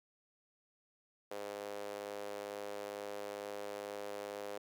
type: tone with high-pass filter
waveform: sawtooth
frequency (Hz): 102.2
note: G#2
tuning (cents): -27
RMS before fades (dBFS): -44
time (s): 1.31-4.58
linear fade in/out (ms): 5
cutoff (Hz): 490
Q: 3.2
effects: none